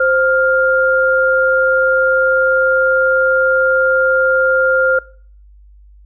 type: tone pair together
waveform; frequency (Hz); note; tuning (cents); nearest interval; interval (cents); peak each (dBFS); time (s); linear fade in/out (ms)
sine; 523.3 / 1403.1; C5 / F6; 0 / +8; octave + perfect fourth; 1708; -13; 0-4.99; 5
effects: noise-tail reverb RT60 0.5 s tail -23 dB re dry + added 50 Hz sine -40 dBFS peak until 6.05 s